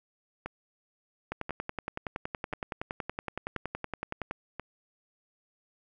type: two click trains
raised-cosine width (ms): 0.5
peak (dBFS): -21 / -18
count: 5 / 33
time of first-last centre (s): 0.46-4.597 / 1.32-4.311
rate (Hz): 0.967 / 10.7
effects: none